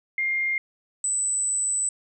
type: tone pair in turn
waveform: sine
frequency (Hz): 2117 / 7993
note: C7 / B8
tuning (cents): +20 / +20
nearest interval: octave + major seventh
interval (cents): 2300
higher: second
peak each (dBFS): -22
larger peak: neither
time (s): 0.18-0.58 / 1.04-1.89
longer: second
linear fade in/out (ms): 2
effects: none